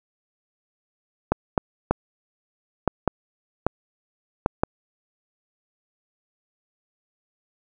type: clicks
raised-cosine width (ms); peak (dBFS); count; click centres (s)
1; -4; 8; 1.32 / 1.578 / 1.91 / 2.877 / 3.077 / 3.666 / 4.461 / 4.635
effects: none

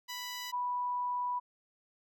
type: tone pair in turn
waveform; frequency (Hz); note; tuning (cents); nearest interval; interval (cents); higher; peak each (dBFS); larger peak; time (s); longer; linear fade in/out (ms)
10% pulse / sine; 987.8 / 984.2; B5 / B5; 0 / -6; unison; 6; first; -30 / -31; first; 0.08-0.52 / 0.52-1.4; second; 20
effects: none

